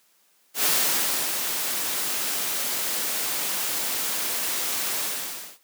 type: noise with ADSR envelope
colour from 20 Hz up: white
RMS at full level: -21 dBFS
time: 0.54-5.59 s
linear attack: 98 ms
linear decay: 670 ms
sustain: -6 dB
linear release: 590 ms
effects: white hiss -63 dBFS RMS until 5.63 s + high-pass 200 Hz 12 dB/octave